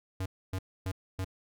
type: tone bursts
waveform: square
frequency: 94.1 Hz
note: F#2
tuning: 30 cents sharp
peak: -32 dBFS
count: 4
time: 0.2-1.246 s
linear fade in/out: 5 ms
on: 59 ms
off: 270 ms
effects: none